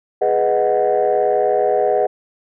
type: chord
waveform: sine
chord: G# minor seventh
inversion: none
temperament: equal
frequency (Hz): 415.3 / 493.9 / 622.3 / 740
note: G#4 / B4 / D#5 / F#5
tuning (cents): 0 / 0 / 0 / 0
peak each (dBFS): -18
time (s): 0.21-2.07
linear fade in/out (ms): 10
effects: tanh soft clip ceiling -7 dBFS